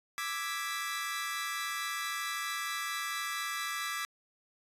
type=chord; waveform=sawtooth; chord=E dominant seventh; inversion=third; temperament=equal; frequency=1174.7 / 1318.5 / 1661.2 / 1975.5 Hz; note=D6 / E6 / G#6 / B6; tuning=0 / 0 / 0 / 0 cents; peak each=-35 / -38 / -37 / -35 dBFS; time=0.18-4.05 s; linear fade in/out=0 ms; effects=resampled to 32000 Hz